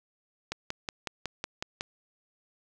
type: click train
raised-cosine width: 0.2 ms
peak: -15 dBFS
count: 8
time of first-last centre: 0.52-1.809 s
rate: 5.43 Hz
effects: none